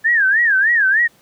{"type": "tone with vibrato", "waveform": "sine", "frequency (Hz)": 1711, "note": "A6", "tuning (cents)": -49, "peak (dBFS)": -11, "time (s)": [0.04, 1.08], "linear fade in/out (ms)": 20, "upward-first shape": "sine", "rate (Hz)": 3.3, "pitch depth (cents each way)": 200, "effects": ["pink hiss -53 dBFS RMS until 1.21 s", "high-pass 100 Hz 12 dB/octave"]}